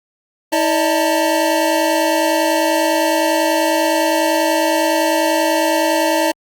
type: tone cluster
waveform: square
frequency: 321.7 / 586 / 636 / 894 Hz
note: E4 / D5 / D#5 / A5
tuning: -42 / -4 / +38 / +27 cents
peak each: -20 dBFS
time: 0.52-6.32 s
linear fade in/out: 10 ms
effects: Opus 48 kbps